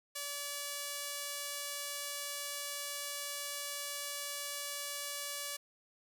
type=tone with band-pass filter; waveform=sawtooth; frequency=574 Hz; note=D5; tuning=40 cents flat; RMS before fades=-41 dBFS; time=0.15-5.57 s; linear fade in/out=10 ms; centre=9700 Hz; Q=0.56; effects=none